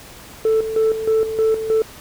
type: tone with tremolo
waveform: sine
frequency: 441.6 Hz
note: A4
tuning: 6 cents sharp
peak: -11 dBFS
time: 0.45-1.82 s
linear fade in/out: 2 ms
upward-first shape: square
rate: 3.2 Hz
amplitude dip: 70%
effects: tanh soft clip ceiling -11 dBFS + pink hiss -40 dBFS RMS until 2 s